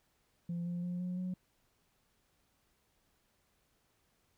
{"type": "tone with pitch steps", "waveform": "sine", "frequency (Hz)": [172, 174.7, 177.45, 180.24, 183.07], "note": ["F3", "F3", "F3", "F#3", "F#3"], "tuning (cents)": [-26, 1, 28, -45, -18], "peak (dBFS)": -33, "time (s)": [0.49, 1.34], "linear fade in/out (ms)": 5, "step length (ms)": 170, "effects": ["tanh soft clip ceiling -33 dBFS", "pink hiss -75 dBFS RMS until 4.37 s"]}